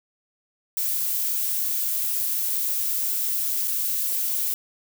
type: noise with dropouts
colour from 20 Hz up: violet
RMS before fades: -25 dBFS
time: 0.77-4.54 s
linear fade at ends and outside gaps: 1 ms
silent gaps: 3.675-3.679 s
effects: none